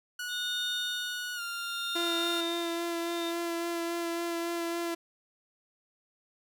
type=tone with pitch glide; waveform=sawtooth; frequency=1465 to 1394 Hz; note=F#6 to F6; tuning=-18 to -4 cents; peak=-31 dBFS; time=0.19-2.41 s; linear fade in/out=5 ms; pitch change=-86 cents; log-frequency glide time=1.35-1.41 s
type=tone with tremolo; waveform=sine; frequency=3653 Hz; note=A#7; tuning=36 cents flat; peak=-31 dBFS; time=0.28-3.33 s; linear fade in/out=50 ms; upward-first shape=sine; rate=0.66 Hz; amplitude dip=90%
type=tone with vibrato; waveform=sawtooth; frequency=339.2 Hz; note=E4; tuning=50 cents sharp; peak=-27 dBFS; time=1.95-4.95 s; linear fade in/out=10 ms; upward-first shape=sine; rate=3.6 Hz; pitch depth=14 cents each way
effects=none